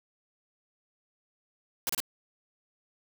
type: noise bursts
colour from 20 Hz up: white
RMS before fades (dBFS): -30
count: 3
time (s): 1.87-2.002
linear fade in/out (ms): 0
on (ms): 24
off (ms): 30
effects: none